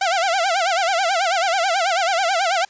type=tone with vibrato; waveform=sawtooth; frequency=725 Hz; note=F#5; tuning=35 cents flat; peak=-13 dBFS; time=0.01-2.65 s; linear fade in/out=5 ms; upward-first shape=sine; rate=9.2 Hz; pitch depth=170 cents each way; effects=white hiss -52 dBFS RMS until 2.69 s + resampled to 16000 Hz